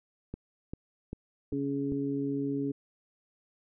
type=click train; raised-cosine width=3 ms; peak=-24 dBFS; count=5; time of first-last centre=0.34-1.921 s; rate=2.53 Hz
type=harmonic tone; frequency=139.6 Hz; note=C#3; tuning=13 cents sharp; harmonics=1 / 2 / 3; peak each=-38 / -30 / -36 dBFS; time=1.52-2.72 s; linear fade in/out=10 ms
effects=none